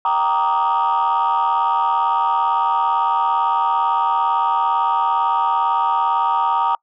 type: chord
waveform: sine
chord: Eb major seventh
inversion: first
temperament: just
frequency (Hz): 777.8 / 933.4 / 1166.7 / 1244.5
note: G5 / Bb5 / D6 / Eb6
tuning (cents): -14 / +2 / -12 / 0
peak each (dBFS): -21 / -16 / -22 / -21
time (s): 0.05-6.75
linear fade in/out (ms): 2
effects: noise-tail reverb RT60 0.1 s tail -26 dB re dry + tanh soft clip ceiling -10 dBFS